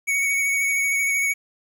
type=tone with vibrato; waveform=square; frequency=2233 Hz; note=C#7; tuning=12 cents sharp; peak=-20 dBFS; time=0.07-1.34 s; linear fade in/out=20 ms; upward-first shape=sine; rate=13 Hz; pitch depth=19 cents each way; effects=9-bit